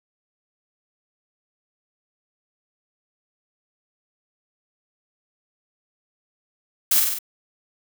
blue noise with echo, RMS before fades -18 dBFS, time 6.91-7 s, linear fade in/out 5 ms, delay 47 ms, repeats 4, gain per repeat -3 dB, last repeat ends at 7.188 s, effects none

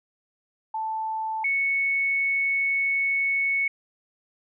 sine tone pair in turn, 880 / 2212 Hz, A5 / C#7, 0 / -4 cents, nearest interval octave + major third, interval 1596 cents, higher second, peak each -26 / -21 dBFS, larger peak second, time 0.74-1.44 / 1.44-3.68 s, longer second, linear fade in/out 5 ms, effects none

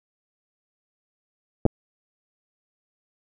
clicks, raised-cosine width 2 ms, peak -5 dBFS, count 2, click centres 1.654 / 1.663 s, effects none

